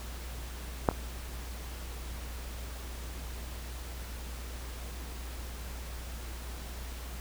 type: clicks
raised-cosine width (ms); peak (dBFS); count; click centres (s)
1; -8 / -24; 2; 0.888 / 0.913
effects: added 60 Hz sine -39 dBFS peak until 7.2 s + pink hiss -46 dBFS RMS until 7.2 s